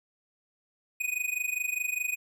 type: tone with amplitude modulation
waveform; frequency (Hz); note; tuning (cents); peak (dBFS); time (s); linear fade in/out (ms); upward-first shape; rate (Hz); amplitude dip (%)
square; 2489; D#7; 0; -26; 1-2.16; 10; sine; 24.9; 85
effects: none